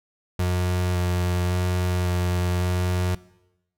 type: tone with vibrato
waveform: 35% pulse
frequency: 89.6 Hz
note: F2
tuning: 45 cents sharp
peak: -19 dBFS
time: 0.39-3.15 s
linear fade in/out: 5 ms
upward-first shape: square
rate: 0.9 Hz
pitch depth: 10 cents each way
effects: noise-tail reverb RT60 0.9 s tail -20 dB re dry